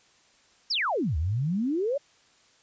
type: exponential two-way sweep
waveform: sine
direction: down then up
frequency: 5790 to 71.4 to 594 Hz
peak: -24 dBFS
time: 0.7-1.98 s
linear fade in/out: 10 ms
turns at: 1.17 s
effects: white hiss -61 dBFS RMS until 2.62 s + resampled to 16000 Hz